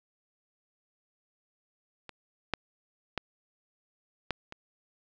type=clicks; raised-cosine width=0.3 ms; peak=-27 / -11 / -14 / -13 / -25 dBFS; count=5; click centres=2.093 / 2.537 / 3.177 / 4.307 / 4.524 s; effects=resampled to 16000 Hz + 8-bit